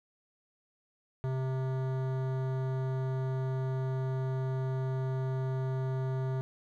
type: tone with hard clipping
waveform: sine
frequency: 131.1 Hz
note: C3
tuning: 4 cents sharp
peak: -32 dBFS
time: 1.24-6.41 s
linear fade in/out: 0 ms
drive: 16 dB
effects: none